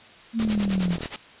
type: linear sweep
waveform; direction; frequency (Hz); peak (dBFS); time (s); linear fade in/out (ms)
sine; down; 231.3 to 168.6; -21; 0.33-0.98; 50
type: noise with tremolo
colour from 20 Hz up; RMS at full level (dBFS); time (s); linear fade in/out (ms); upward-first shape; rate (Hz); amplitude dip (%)
white; -29; 0.39-1.16; 0; sine; 9.6; 90
type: click train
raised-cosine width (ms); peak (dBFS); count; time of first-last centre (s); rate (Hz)
2; -20; 27; 0.4-1.058; 39.5
effects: white hiss -48 dBFS RMS until 1.4 s + resampled to 8000 Hz